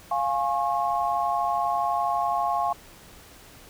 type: chord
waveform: sine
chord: Db major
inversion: first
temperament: equal with one note detuned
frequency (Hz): 698.5 / 830.6 / 1085.9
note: F5 / Ab5 / Db6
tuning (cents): 0 / 0 / -36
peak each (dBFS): -26 / -27 / -27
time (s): 0.11-2.73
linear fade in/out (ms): 5
effects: pink hiss -49 dBFS RMS until 3.69 s